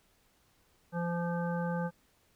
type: harmonic tone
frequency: 172 Hz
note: F3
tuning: 26 cents flat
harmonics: 1 / 3 / 5 / 7 / 9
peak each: -32 / -37 / -40 / -46 / -43 dBFS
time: 0.92-1.91 s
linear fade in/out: 50 ms
effects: pink hiss -69 dBFS RMS until 2.35 s